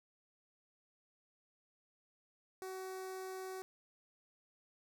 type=tone with notch filter; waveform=sawtooth; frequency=376.4 Hz; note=F#4; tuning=30 cents sharp; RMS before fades=-45 dBFS; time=2.62-3.62 s; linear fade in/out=0 ms; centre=3000 Hz; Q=1.2; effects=none